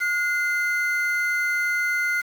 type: tone pair together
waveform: triangle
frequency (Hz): 1441.9 / 2070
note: F#6 / C7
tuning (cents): -45 / -19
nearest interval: tritone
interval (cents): 626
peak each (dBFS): -22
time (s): 0-2.22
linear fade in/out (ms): 20
effects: 7-bit